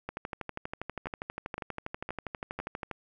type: two click trains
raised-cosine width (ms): 0.5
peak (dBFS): -20 / -21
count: 36 / 4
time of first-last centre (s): 0.09-2.913 / 1.07-2.601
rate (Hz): 12.4 / 1.96
effects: none